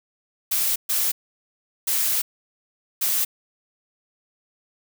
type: noise bursts at uneven times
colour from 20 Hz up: blue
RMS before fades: -22 dBFS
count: 4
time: 0.51-0.76 / 0.89-1.12 / 1.87-2.22 / 3.01-3.25 s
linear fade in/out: 10 ms
effects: none